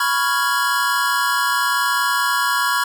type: chord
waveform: square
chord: C# dominant seventh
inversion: third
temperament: equal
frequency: 987.8 / 1108.7 / 1396.9 / 1661.2 Hz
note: B5 / C#6 / E#6 / G#6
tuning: 0 / 0 / 0 / 0 cents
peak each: -23 dBFS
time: 0-2.84 s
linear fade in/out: 5 ms
effects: none